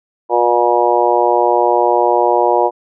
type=harmonic tone; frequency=120 Hz; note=B2; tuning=49 cents flat; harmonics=3 / 4 / 5 / 6 / 7 / 8; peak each=-17 / -17 / -17 / -17 / -17 / -17 dBFS; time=0.29-2.71 s; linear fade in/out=50 ms; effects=none